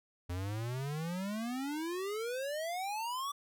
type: exponential sweep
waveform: square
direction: up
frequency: 86 to 1166 Hz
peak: -36 dBFS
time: 0.29-3.32 s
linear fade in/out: 10 ms
effects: none